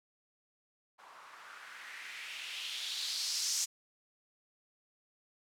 violet noise with low-pass filter sweep, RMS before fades -40 dBFS, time 0.98-3.66 s, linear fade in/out 20 ms, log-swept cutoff 950 to 6300 Hz, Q 2.8, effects none

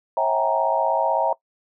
sine tone cluster, 543 / 648 / 759 / 815 / 933 Hz, C#5 / E5 / F#5 / G#5 / A#5, -36 / -30 / +44 / -33 / +1 cents, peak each -25 / -23 / -27 / -27 / -22 dBFS, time 0.17-1.33 s, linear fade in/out 2 ms, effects noise-tail reverb RT60 0.1 s tail -20 dB re dry

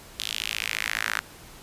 sawtooth tone with high-pass filter sweep, 54.5 Hz, A1, 16 cents flat, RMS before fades -30 dBFS, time 0.19-1.2 s, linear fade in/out 0 ms, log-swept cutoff 3500 to 1500 Hz, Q 2.8, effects pink hiss -47 dBFS RMS until 1.62 s + resampled to 32000 Hz

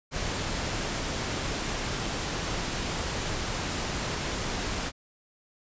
pink noise, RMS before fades -31 dBFS, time 0.11-4.92 s, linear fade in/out 50 ms, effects resampled to 16000 Hz

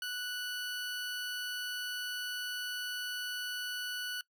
20% pulse tone, 1480 Hz, F#6, in tune, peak -31 dBFS, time 0.02-4.21 s, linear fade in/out 2 ms, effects noise-tail reverb RT60 0.1 s tail -21 dB re dry

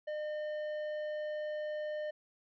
triangle tone with tanh clipping, 606 Hz, D#5, 46 cents flat, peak -37 dBFS, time 0.07-2.11 s, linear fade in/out 10 ms, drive 13 dB, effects none

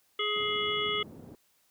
harmonic tone, 420 Hz, G#4, 19 cents sharp, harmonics 1 / 3 / 5 / 7 / 8, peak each -34 / -34 / -34 / -34 / -34 dBFS, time 0.19-1.03 s, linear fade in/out 5 ms
pink band-pass noise, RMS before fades -48 dBFS, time 0.36-1.35 s, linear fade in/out 0 ms, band 130 to 390 Hz, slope 12 dB/octave
effects white hiss -69 dBFS RMS until 1.7 s

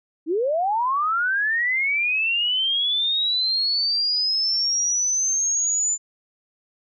sine linear sweep, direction up, 293.7 to 7100 Hz, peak -19 dBFS, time 0.26-5.98 s, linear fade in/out 50 ms, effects none

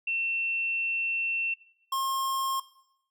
sine / square tone pair in turn, 2700 / 1071.5 Hz, E7 / C6, +41 / +41 cents, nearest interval octave + major third, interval 1600 cents, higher first, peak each -27 dBFS, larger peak neither, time 0.07-1.54 / 1.92-2.6 s, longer first, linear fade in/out 5 ms, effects noise-tail reverb RT60 0.8 s tail -18 dB re dry

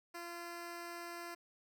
10% pulse tone, 343.7 Hz, F4, 28 cents flat, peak -36 dBFS, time 0.14-1.35 s, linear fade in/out 10 ms, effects none

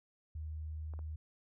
sine tone, 77.7 Hz, D#2, 2 cents flat, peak -39 dBFS, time 0.35-1.16 s, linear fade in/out 5 ms
clicks, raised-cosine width 1 ms, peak -40 dBFS, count 2, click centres 0.937 / 0.991 s
effects none

